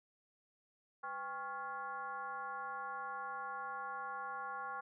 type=tone with frequency modulation; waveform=sine; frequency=1100 Hz; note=C#6; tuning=14 cents flat; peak=-40 dBFS; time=1.03-4.81 s; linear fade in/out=10 ms; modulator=299 Hz; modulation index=1.3; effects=none